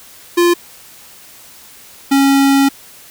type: tone pair in turn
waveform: square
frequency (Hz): 347.3 / 275.2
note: F4 / C#4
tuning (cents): -10 / -12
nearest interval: major third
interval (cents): 402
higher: first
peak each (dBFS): -9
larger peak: neither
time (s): 0.37-0.54 / 2.11-2.69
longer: second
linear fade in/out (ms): 10
effects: white hiss -40 dBFS RMS until 3.1 s